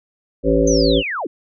harmonic tone, 55.4 Hz, A1, 13 cents sharp, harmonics 1 / 3 / 5 / 7 / 9 / 10, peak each -20 / -23 / -18 / -19 / -18 / -20 dBFS, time 0.43-1.03 s, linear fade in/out 50 ms
sine linear sweep, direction down, 6380 to 233.1 Hz, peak -21 dBFS, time 0.67-1.27 s, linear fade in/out 5 ms
effects none

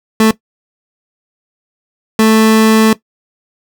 30% pulse tone bursts at uneven times, 220 Hz, A3, in tune, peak -3 dBFS, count 2, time 0.2-0.31 / 2.19-2.93 s, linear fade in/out 2 ms, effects noise-tail reverb RT60 0.1 s tail -17 dB re dry

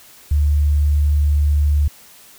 sine tone, 73.42 Hz, D2, in tune, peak -12 dBFS, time 0.31-1.88 s, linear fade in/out 5 ms, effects white hiss -45 dBFS RMS until 2.38 s

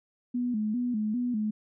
sine tone with vibrato, 228.9 Hz, A#3, 31 cents flat, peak -26 dBFS, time 0.34-1.51 s, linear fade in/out 10 ms, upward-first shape square, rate 2.5 Hz, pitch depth 120 cents each way, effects none

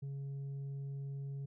sine tone with tanh clipping, 138.59 Hz, C#3, in tune, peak -40 dBFS, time 0.02-1.46 s, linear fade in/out 10 ms, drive 3 dB, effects none

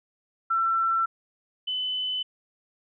sine tone pair in turn, 1344 / 3017 Hz, E6 / F#7, +33 / +33 cents, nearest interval octave + major second, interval 1400 cents, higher second, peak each -21 / -26 dBFS, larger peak first, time 0.5-1.06 / 1.67-2.23 s, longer neither, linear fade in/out 10 ms, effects none

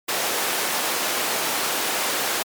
pink high-pass noise, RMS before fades -24 dBFS, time 0.08-2.43 s, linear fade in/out 10 ms, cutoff 450 Hz, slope 12 dB/octave, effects MP3 96 kbps

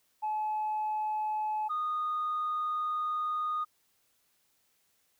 sine tone pair in turn, 857 / 1233 Hz, A5 / D#6, -46 / -16 cents, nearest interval tritone, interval 630 cents, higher second, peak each -28 dBFS, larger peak neither, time 0.22-1.69 / 1.69-3.65 s, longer second, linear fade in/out 20 ms, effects tanh soft clip ceiling -26 dBFS + white hiss -72 dBFS RMS until 5.19 s

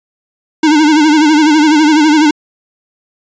square tone with vibrato, 305.6 Hz, D#4, 31 cents flat, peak -6 dBFS, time 0.63-2.31 s, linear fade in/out 5 ms, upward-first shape sine, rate 12 Hz, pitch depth 80 cents each way, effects resampled to 16000 Hz

